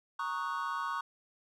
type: chord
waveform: triangle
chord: D# minor seventh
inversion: second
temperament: equal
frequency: 932.3 / 1108.7 / 1244.5 / 1480 Hz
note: A#5 / C#6 / D#6 / F#6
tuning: 0 / 0 / 0 / 0 cents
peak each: -38 / -34 / -38 / -39 dBFS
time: 0.19-1.01 s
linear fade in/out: 5 ms
effects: none